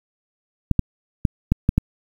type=clicks; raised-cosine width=5 ms; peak=-3 dBFS; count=6; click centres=0.713 / 0.793 / 1.252 / 1.52 / 1.691 / 1.78 s; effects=7-bit